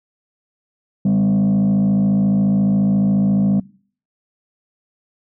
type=tone with frequency modulation; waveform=sine; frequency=196 Hz; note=G3; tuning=in tune; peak=-10 dBFS; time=1.05-3.6 s; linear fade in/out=5 ms; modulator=54.3 Hz; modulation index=0.72; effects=noise-tail reverb RT60 0.5 s tail -24 dB re dry + tanh soft clip ceiling -12 dBFS